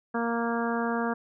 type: harmonic tone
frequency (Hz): 233.1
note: A#3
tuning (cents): 0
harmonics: 1 / 2 / 3 / 4 / 5 / 6 / 7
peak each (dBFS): -29 / -32 / -34 / -35 / -36 / -37 / -37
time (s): 0.14-1.14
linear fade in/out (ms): 10
effects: none